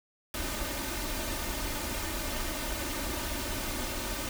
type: noise with comb filter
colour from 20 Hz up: pink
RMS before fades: -34 dBFS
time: 0.34-4.29 s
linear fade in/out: 2 ms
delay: 3.3 ms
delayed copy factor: +0.7
effects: none